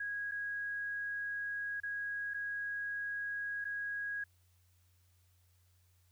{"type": "tone with dropouts", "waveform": "sine", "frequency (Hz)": 1650, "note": "G#6", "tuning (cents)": -12, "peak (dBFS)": -36, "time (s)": [0, 4.24], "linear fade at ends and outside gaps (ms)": 5, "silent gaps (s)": [[0.313, 0.318], [1.802, 1.833], [2.337, 2.343], [3.644, 3.651]], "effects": ["added 90 Hz sine -67 dBFS peak until 6.11 s", "white hiss -75 dBFS RMS until 6.11 s"]}